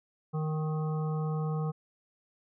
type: harmonic tone with a mistuned harmonic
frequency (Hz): 155.2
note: D#3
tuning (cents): -4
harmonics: 1 / 3 / 5 / 7 / 8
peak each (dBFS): -29 / -39 / -43 / -46 / -47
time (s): 0.33-1.72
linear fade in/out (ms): 20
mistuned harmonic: 8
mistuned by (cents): +20
effects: none